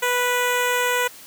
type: tone with notch filter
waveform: 10% pulse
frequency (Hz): 492.3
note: B4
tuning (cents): -6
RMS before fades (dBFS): -21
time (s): 0.02-1.08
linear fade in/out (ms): 10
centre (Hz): 4600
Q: 1.4
effects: white hiss -43 dBFS RMS until 1.26 s + high-pass 80 Hz 12 dB/octave